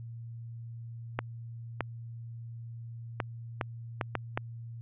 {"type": "clicks", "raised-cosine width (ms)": 0.5, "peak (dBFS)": -14, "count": 7, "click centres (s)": [1.19, 1.807, 3.202, 3.612, 4.012, 4.153, 4.375], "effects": ["added 116 Hz sine -40 dBFS peak until 4.81 s", "resampled to 8000 Hz"]}